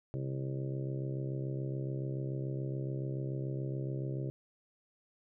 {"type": "harmonic tone", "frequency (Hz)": 67, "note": "C2", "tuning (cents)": 42, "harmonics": [2, 3, 4, 5, 6, 7, 8, 9], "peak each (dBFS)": [-35, -49, -50, -43, -45, -55, -49, -52], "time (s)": [0.14, 4.3], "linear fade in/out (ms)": 0, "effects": []}